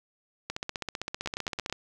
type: two click trains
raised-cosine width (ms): 0.2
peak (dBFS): -15 / -15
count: 20 / 5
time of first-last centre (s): 0.5-1.726 / 1.26-1.698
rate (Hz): 15.5 / 9.13
effects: none